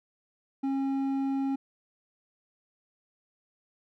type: tone with hard clipping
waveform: sine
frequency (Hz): 271.6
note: C#4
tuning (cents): -35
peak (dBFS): -28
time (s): 0.63-1.56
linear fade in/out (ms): 10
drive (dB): 6
effects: none